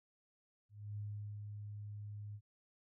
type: tone with ADSR envelope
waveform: sine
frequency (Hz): 103.83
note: G#2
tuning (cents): 0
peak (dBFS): -40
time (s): 0.69-2.41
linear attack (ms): 280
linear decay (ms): 420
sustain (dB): -4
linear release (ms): 61
effects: none